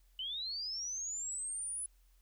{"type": "linear sweep", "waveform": "sine", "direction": "up", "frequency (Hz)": [2960, 10080], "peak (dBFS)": -37, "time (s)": [0.19, 1.86], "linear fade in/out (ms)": 2, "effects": ["added 43 Hz sine -63 dBFS peak until 2.21 s", "white hiss -75 dBFS RMS until 2.21 s"]}